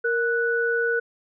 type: tone pair together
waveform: sine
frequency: 466.2 / 1480.1 Hz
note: A#4 / F#6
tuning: 0 / 0 cents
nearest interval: octave + minor sixth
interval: 2000 cents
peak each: -23 dBFS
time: 0.04-1 s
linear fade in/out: 10 ms
effects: none